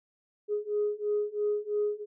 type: beating tone pair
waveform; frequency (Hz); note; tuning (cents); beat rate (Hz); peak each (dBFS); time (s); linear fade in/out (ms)
sine; 415.3 / 418.3; G#4 / G#4; 0 / +12; 3; -30 / -29; 0.48-2.06; 50
effects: tanh soft clip ceiling -20 dBFS